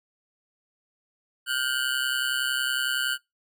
25% pulse ring-modulated tone, 1489 Hz, F#6, 11 cents sharp, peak -18 dBFS, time 1.46-3.18 s, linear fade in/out 50 ms, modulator 65.4 Hz, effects noise-tail reverb RT60 0.2 s tail -24 dB re dry

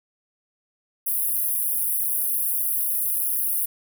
pink high-pass noise, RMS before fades -24 dBFS, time 1.06-3.66 s, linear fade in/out 10 ms, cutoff 10000 Hz, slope 96 dB/octave, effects none

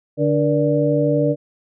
harmonic tone with a mistuned harmonic, 146.5 Hz, D3, 4 cents flat, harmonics 1 / 2 / 3 / 4, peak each -20 / -20 / -20 / -20 dBFS, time 0.17-1.36 s, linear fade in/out 50 ms, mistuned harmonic 3, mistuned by +130 cents, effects none

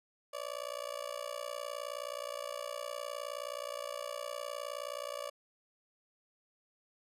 30% pulse tone with amplitude modulation, 576 Hz, D5, 34 cents flat, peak -32 dBFS, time 0.33-5.3 s, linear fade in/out 10 ms, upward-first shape sine, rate 59.3 Hz, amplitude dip 100%, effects resampled to 32000 Hz

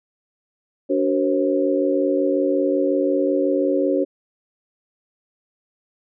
sine tone cluster, 287.5 / 374.8 / 471.5 / 537 Hz, D4 / F#4 / A#4 / C5, -37 / +22 / +20 / +45 cents, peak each -21 / -22 / -27 / -21 dBFS, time 0.89-4.05 s, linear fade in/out 20 ms, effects none

